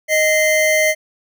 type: tone pair together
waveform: square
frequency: 622.3 / 2076 Hz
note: D#5 / C7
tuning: 0 / -14 cents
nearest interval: octave + major sixth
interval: 2086 cents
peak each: -16 dBFS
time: 0.08-0.95 s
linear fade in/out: 50 ms
effects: none